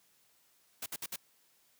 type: noise bursts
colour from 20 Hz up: white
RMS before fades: -39 dBFS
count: 4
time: 0.82-1.161 s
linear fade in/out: 5 ms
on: 41 ms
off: 59 ms
effects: white hiss -69 dBFS RMS until 1.79 s + high-pass 80 Hz 12 dB/octave

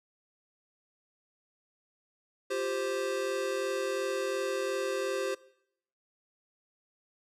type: chord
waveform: square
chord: F suspended second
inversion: none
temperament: equal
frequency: 349.2 / 392 / 523.3 Hz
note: F4 / G4 / C5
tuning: 0 / 0 / 0 cents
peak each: -40 / -34 / -34 dBFS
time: 2.5-5.35 s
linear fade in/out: 10 ms
effects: noise-tail reverb RT60 0.7 s tail -20 dB re dry + low-pass 10000 Hz 12 dB/octave

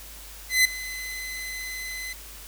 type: tone with ADSR envelope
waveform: sawtooth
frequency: 2029 Hz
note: B6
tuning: 46 cents sharp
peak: -11 dBFS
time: 0.49-2.13 s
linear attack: 160 ms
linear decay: 5 ms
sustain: -18 dB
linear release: 3 ms
effects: added 50 Hz sine -45 dBFS peak until 2.47 s + white hiss -44 dBFS RMS until 2.47 s

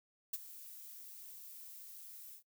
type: noise with ADSR envelope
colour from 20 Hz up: violet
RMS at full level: -36 dBFS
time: 0.33-2.43 s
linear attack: 8 ms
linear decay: 30 ms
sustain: -16 dB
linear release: 98 ms
effects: noise-tail reverb RT60 0.1 s tail -21 dB re dry

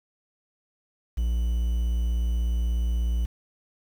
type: tone with quantisation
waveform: triangle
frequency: 58.27 Hz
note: A#1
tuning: in tune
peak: -20 dBFS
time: 1.17-3.26 s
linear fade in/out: 10 ms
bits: 8
effects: none

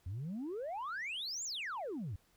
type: exponential two-way sweep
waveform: sine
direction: up then down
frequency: 83.6 to 7470 to 83.6 Hz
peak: -36 dBFS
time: 0.06-2.16 s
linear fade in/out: 5 ms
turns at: 1.44 s
effects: tanh soft clip ceiling -36 dBFS + pink hiss -71 dBFS RMS until 2.36 s

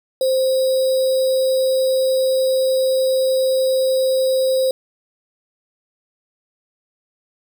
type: tone with sample-and-hold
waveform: sine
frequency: 523.3 Hz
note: C5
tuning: in tune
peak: -14 dBFS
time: 0.21-4.71 s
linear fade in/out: 2 ms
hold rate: 4410 Hz
effects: none

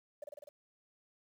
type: tone with echo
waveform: sine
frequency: 587.3 Hz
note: D5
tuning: in tune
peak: -39 dBFS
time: 0.22-0.24 s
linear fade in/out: 5 ms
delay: 50 ms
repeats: 5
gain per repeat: -2 dB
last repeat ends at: 0.49 s
effects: tanh soft clip ceiling -37 dBFS + 11-bit

